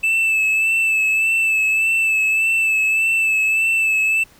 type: tone with vibrato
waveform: triangle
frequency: 2632 Hz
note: E7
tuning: 3 cents flat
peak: -13 dBFS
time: 0.03-4.24 s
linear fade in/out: 10 ms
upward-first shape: sine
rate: 1.7 Hz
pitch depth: 29 cents each way
effects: pink hiss -50 dBFS RMS until 4.39 s